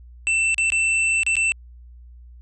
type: tone with dropouts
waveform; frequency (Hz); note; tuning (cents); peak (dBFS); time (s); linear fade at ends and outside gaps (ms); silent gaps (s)
square; 2674; E7; +24; -18; 0.27-1.52; 0; 0.544-0.581 / 0.702-0.721 / 1.233-1.265 / 1.355-1.367
effects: added 60 Hz sine -41 dBFS peak until 2.41 s + resampled to 22050 Hz